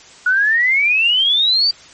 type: exponential sweep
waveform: sine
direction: up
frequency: 1448 to 4699 Hz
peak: -11 dBFS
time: 0.26-1.71 s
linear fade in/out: 5 ms
effects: white hiss -42 dBFS RMS until 1.93 s + MP3 32 kbps